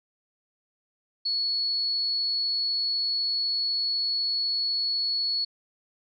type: tone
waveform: sine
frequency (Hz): 4388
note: C#8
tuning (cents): -18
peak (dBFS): -24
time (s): 1.25-5.45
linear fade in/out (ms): 10
effects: none